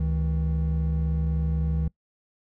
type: tone pair together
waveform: triangle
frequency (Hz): 71.84 / 159.8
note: D2 / D#3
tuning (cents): -38 / +47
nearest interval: octave + major second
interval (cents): 1385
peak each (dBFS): -22 / -24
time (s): 0-1.88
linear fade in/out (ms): 5
effects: noise-tail reverb RT60 0.1 s tail -23 dB re dry + tanh soft clip ceiling -13 dBFS